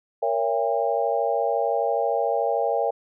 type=chord; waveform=sine; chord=A# diminished seventh; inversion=none; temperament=just; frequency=466.2 / 559.4 / 671.3 / 805.5 Hz; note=A#4 / C#5 / E5 / G5; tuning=0 / +16 / +31 / +47 cents; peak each=-26 dBFS; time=0.22-2.91 s; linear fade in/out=10 ms; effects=none